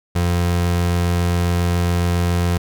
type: tone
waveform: 30% pulse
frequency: 87.3 Hz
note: F2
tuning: in tune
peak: -13 dBFS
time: 0.15-2.58 s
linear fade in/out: 10 ms
effects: none